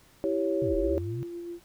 sine chord, C# diminished, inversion first, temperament equal, 329.6 / 392 / 554.4 Hz, E4 / G4 / C#5, 0 / 0 / 0 cents, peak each -29 dBFS, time 0.24-0.98 s, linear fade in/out 0 ms
sine linear two-way sweep, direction down then up, 147.5 to 36.27 to 136.1 Hz, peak -31 dBFS, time 0.62-1.23 s, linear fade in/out 0 ms, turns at 0.76 s
sine tone with tremolo, 344.4 Hz, F4, 24 cents flat, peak -34 dBFS, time 0.67-1.6 s, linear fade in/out 50 ms, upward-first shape sine, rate 7.5 Hz, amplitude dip 25%
effects pink hiss -59 dBFS RMS until 1.64 s

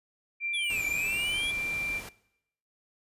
sine tone, 2363 Hz, D7, 10 cents sharp, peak -28 dBFS, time 0.4-2.02 s, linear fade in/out 50 ms
square exponential two-way sweep, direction down then up, 3520 to 2300 to 3404 Hz, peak -32 dBFS, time 0.53-1.52 s, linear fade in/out 20 ms, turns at 0.85 s
pink noise, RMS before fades -43 dBFS, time 0.7-2.09 s, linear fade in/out 2 ms
effects noise-tail reverb RT60 0.8 s tail -20 dB re dry + resampled to 32000 Hz

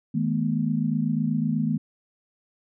sine tone cluster, 157.9 / 213.3 / 241.3 Hz, D#3 / G#3 / B3, +26 / +46 / -40 cents, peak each -26 dBFS, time 0.14-1.78 s, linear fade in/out 10 ms, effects none

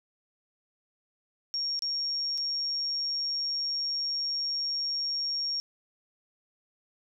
sine tone with dropouts, 5550 Hz, F8, 12 cents flat, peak -28 dBFS, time 1.54-5.6 s, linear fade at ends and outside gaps 0 ms, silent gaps 1.792-1.822 / 2.376-2.38 s, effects none

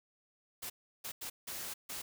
white noise bursts at uneven times, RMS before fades -42 dBFS, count 5, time 0.62-0.7 / 1.04-1.12 / 1.21-1.3 / 1.47-1.74 / 1.89-2.02 s, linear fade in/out 10 ms, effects none

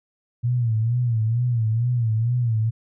sine tone with vibrato, 116.54 Hz, A#2, in tune, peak -18 dBFS, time 0.43-2.71 s, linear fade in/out 20 ms, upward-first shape sine, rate 2.2 Hz, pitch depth 110 cents each way, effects none

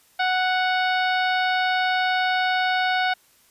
harmonic tone with a mistuned harmonic, 740 Hz, F#5, in tune, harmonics 1 / 2 / 3 / 4 / 5 / 6 / 7, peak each -22 / -24 / -29 / -33 / -32 / -37 / -43 dBFS, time 0.19-3.14 s, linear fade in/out 10 ms, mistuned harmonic 4, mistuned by -18 cents, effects white hiss -58 dBFS RMS until 3.5 s + resampled to 32000 Hz

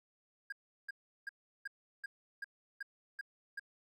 triangle tone bursts, 1619 Hz, G#6, 45 cents flat, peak -37 dBFS, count 9, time 0.5-3.596 s, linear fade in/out 5 ms, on 24 ms, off 360 ms, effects none

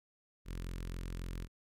sawtooth tone with notch filter, 43.65 Hz, F1, in tune, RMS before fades -41 dBFS, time 0.45-1.48 s, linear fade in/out 50 ms, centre 740 Hz, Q 0.93, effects MP3 96 kbps

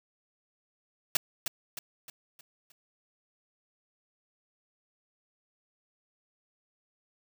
white noise with echo, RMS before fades -25 dBFS, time 1.15-1.17 s, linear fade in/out 2 ms, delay 310 ms, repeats 5, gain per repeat -7 dB, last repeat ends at 2.72 s, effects none

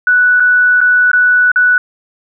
sine tone with dropouts, 1480 Hz, F#6, in tune, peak -6 dBFS, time 0.07-1.78 s, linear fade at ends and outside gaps 2 ms, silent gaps 0.399-0.403 / 0.806-0.813 / 1.116-1.132 / 1.517-1.559 s, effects none

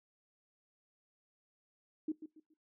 sine tone with echo, 311.1 Hz, D#4, in tune, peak -32 dBFS, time 2.08-2.12 s, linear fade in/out 5 ms, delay 140 ms, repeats 3, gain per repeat -11 dB, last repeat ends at 2.54 s, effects noise-tail reverb RT60 0.2 s tail -19 dB re dry

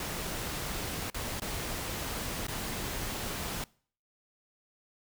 pink noise with dropouts, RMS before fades -36 dBFS, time 0-3.64 s, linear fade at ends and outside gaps 2 ms, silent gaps 1.101-1.144 / 1.399-1.419 / 2.469-2.482 s, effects noise-tail reverb RT60 0.5 s tail -24 dB re dry

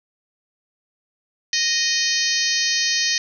harmonic tone, 620 Hz, D#5, 6 cents flat, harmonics 3 / 4 / 5 / 6 / 7 / 8 / 9 / 10, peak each -25 / -29 / -29 / -30 / -24 / -27 / -25 / -26 dBFS, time 1.53-3.18 s, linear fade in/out 2 ms, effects none

